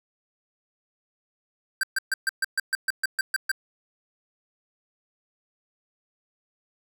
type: tone bursts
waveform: square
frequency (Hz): 1568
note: G6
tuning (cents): 0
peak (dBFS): -22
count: 12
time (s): 1.81-3.516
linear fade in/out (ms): 2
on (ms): 23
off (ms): 130
effects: none